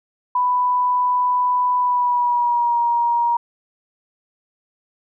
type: tone with pitch glide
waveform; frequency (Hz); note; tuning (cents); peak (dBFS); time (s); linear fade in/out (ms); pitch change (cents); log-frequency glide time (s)
sine; 992 to 945.6; B5 to A#5; +7 to +24; -15; 0.35-3.37; 5; -83; 1.79-2.79
effects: none